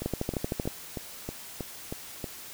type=two click trains; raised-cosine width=2 ms; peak=-20 / -15 dBFS; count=8 / 9; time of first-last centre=0.02-2.242 / 0.06-0.675 s; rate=3.15 / 13 Hz; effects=white hiss -44 dBFS RMS until 2.53 s